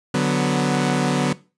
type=chord; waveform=sawtooth; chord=B minor; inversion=first; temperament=equal; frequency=146.83 / 185 / 246.9 Hz; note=D3 / F#3 / B3; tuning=0 / 0 / 0 cents; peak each=-18 dBFS; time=0.14-1.33 s; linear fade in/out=5 ms; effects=noise-tail reverb RT60 0.3 s tail -18 dB re dry + resampled to 22050 Hz